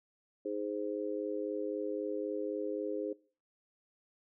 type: harmonic tone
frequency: 103.83 Hz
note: G#2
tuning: in tune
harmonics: 3 / 4 / 5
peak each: -39 / -37 / -39 dBFS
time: 0.45-3.13 s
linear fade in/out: 5 ms
effects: noise-tail reverb RT60 0.4 s tail -21 dB re dry